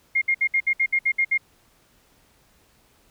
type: tone bursts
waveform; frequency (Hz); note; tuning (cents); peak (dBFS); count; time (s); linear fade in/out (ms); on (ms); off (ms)
sine; 2131; C7; +31; -17; 10; 0.15-1.378; 10; 67; 62
effects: pink hiss -60 dBFS RMS until 3.1 s